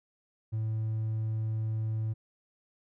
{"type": "tone", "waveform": "triangle", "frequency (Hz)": 110, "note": "A2", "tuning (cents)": 0, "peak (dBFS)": -26, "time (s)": [0.52, 2.14], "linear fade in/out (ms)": 20, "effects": ["tanh soft clip ceiling -23 dBFS"]}